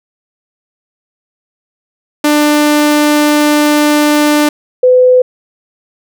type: tone pair in turn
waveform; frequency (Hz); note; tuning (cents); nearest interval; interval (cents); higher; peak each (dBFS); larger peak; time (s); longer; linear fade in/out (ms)
sawtooth / sine; 297.3 / 504.5; D4 / B4; +21 / +37; major sixth; 916; second; -3; neither; 2.24-4.49 / 4.83-5.22; first; 5
effects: none